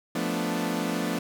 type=chord; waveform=sawtooth; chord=B half-diminished seventh; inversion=second; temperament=equal; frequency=174.61 / 220 / 246.9 / 293.7 Hz; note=F3 / A3 / B3 / D4; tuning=0 / 0 / 0 / 0 cents; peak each=-28 dBFS; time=0.15-1.19 s; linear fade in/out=5 ms; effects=none